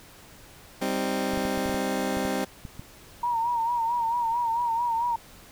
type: chord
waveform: 20% pulse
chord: C minor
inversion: second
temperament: just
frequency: 196.22 / 261.6 / 314 Hz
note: G3 / C4 / Eb4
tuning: +2 / 0 / +16 cents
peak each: -25 / -24 / -29 dBFS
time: 0.81-2.45 s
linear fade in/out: 10 ms
type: clicks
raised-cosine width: 5 ms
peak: -25 dBFS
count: 11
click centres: 1.336 / 1.375 / 1.453 / 1.577 / 1.659 / 1.695 / 1.745 / 2.17 / 2.252 / 2.652 / 2.795 s
type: tone with vibrato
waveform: sine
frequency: 936 Hz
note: A#5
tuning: 7 cents sharp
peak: -23 dBFS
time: 3.23-5.16 s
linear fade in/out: 5 ms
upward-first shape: sine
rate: 4.5 Hz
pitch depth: 62 cents each way
effects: pink hiss -50 dBFS RMS until 5.51 s